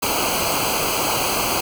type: noise with comb filter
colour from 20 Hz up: pink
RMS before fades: -21 dBFS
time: 0.02-1.61 s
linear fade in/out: 10 ms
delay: 0.55 ms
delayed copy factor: -0.85
effects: none